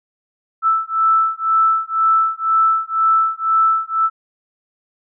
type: beating tone pair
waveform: sine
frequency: 1318.5 / 1320.5 Hz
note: E6 / E6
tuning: 0 / +3 cents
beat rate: 2 Hz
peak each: -16 dBFS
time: 0.62-4.1 s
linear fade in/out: 50 ms
effects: none